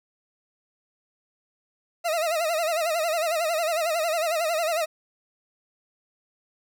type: tone with vibrato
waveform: 40% pulse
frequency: 653 Hz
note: E5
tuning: 17 cents flat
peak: -22 dBFS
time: 2.04-4.86 s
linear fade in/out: 20 ms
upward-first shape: sine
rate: 11 Hz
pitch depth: 110 cents each way
effects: none